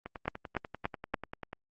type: two click trains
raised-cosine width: 0.5 ms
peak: -14 / -24 dBFS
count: 4 / 16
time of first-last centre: 0.28-1.142 / 0.06-1.531 s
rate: 3.48 / 10.2 Hz
effects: Opus 24 kbps